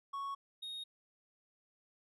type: tone pair in turn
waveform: triangle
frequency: 1108.7 / 3729 Hz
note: C#6 / A#7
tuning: 0 / 0 cents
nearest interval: octave + major sixth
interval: 2100 cents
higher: second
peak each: -36 / -40 dBFS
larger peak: first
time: 0.13-0.35 / 0.62-0.84 s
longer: neither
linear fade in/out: 10 ms
effects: resampled to 32000 Hz